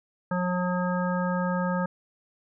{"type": "harmonic tone", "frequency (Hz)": 180, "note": "F#3", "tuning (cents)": -47, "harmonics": [1, 3, 5, 7, 9], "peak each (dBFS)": [-26, -31, -33, -34, -36], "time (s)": [0.31, 1.86], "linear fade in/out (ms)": 5, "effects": []}